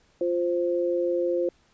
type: tone pair together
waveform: sine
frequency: 349.3 / 523.3 Hz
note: F4 / C5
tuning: 0 / 0 cents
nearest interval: perfect fifth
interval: 700 cents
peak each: -25 / -25 dBFS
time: 0.21-1.49 s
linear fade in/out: 2 ms
effects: pink hiss -63 dBFS RMS until 1.73 s + resampled to 16000 Hz